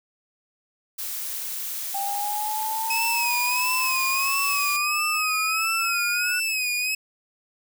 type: noise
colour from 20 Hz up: blue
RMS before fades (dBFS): -31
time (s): 0.98-4.77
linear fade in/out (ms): 10
type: exponential sweep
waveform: sine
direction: up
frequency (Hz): 788 to 1473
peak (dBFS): -26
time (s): 1.94-6.4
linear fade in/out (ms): 10
type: tone with vibrato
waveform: sawtooth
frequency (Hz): 2546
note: D#7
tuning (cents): +39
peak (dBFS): -20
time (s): 2.9-6.95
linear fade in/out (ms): 5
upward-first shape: sine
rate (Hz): 1.5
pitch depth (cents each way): 73
effects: none